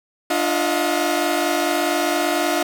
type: tone cluster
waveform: sawtooth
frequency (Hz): 296.5 / 346.8 / 638 / 718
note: D4 / F4 / D#5 / F5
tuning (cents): +17 / -12 / +43 / +48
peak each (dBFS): -20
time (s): 0.3-2.63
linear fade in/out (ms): 5
effects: none